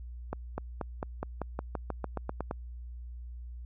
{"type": "accelerating click train", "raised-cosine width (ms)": 1, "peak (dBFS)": -19, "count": 14, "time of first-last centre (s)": [0.33, 2.511], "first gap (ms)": 250, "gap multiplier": 0.93, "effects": ["added 60 Hz sine -40 dBFS peak until 3.65 s"]}